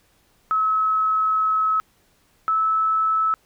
sine tone pair in turn, 1289 / 1304.7 Hz, E6 / E6, -39 / -18 cents, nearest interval unison, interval 21 cents, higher second, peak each -17 dBFS, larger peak neither, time 0.51-1.8 / 2.48-3.34 s, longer first, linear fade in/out 0 ms, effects pink hiss -61 dBFS RMS until 3.45 s

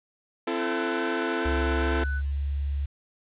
sawtooth chord, A minor, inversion first, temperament equal with one note detuned, 261.6 / 337.5 / 440 Hz, C4 / E4 / A4, 0 / +41 / 0 cents, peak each -28 / -25 / -27 dBFS, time 0.47-2.04 s, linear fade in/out 5 ms
sine tone with vibrato, 1507 Hz, F#6, 31 cents sharp, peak -33 dBFS, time 0.57-2.22 s, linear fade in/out 50 ms, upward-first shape square, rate 2.4 Hz, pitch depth 17 cents each way
sine tone with pitch glide, 69.3 to 70.51 Hz, C#2 to C#2, 0 to +30 cents, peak -25 dBFS, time 1.45-2.86 s, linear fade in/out 10 ms, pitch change +30 cents, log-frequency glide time 1.92-2.42 s
effects resampled to 8000 Hz + 9-bit

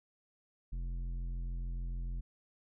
sine tone with tanh clipping, 43.39 Hz, F1, 10 cents flat, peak -37 dBFS, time 0.72-2.21 s, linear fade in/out 10 ms, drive 10 dB, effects none

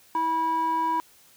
square tone with band-pass filter, 325.1 Hz, E4, 24 cents flat, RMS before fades -25 dBFS, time 0.15-1 s, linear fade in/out 0 ms, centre 890 Hz, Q 7.4, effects white hiss -56 dBFS RMS until 1.36 s

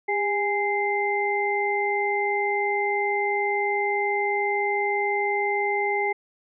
sine tone cluster, 403.2 / 826 / 2083 Hz, G4 / G#5 / C7, +49 / -10 / -8 cents, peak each -26 dBFS, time 0.08-6.13 s, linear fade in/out 10 ms, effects none

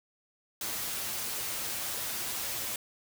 white noise with comb filter, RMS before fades -35 dBFS, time 0.61-2.76 s, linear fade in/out 2 ms, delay 8.9 ms, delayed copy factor +0.5, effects none

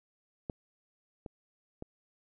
clicks, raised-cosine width 2 ms, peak -22 / -28 / -27 dBFS, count 3, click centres 0.498 / 1.262 / 1.824 s, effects none

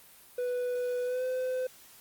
triangle tone with pitch glide, 493.9 to 510.7 Hz, B4 to C5, 0 to -42 cents, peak -27 dBFS, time 0.38-1.67 s, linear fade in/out 5 ms, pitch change +58 cents, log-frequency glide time 1.04-1.24 s, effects white hiss -55 dBFS RMS until 2 s + Opus 32 kbps

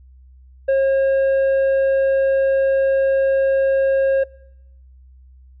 sine tone with tanh clipping, 540 Hz, C#5, 45 cents flat, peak -14 dBFS, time 0.68-4.24 s, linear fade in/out 10 ms, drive 5 dB, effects noise-tail reverb RT60 0.9 s tail -25 dB re dry + added 64 Hz sine -43 dBFS peak until 5.6 s

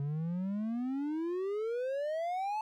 triangle exponential sweep, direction up, 138.59 to 880 Hz, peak -30 dBFS, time 0-2.61 s, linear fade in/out 2 ms, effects none

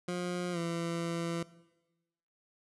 20% pulse tone with pitch glide, 177.8 to 168.6 Hz, F3 to E3, +31 to +39 cents, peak -28 dBFS, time 0.08-1.43 s, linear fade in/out 5 ms, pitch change -92 cents, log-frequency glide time 0.52-0.58 s, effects noise-tail reverb RT60 1.0 s tail -18 dB re dry + resampled to 24000 Hz

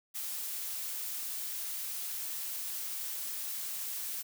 blue noise, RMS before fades -38 dBFS, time 0.14-4.23 s, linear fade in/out 20 ms, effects none

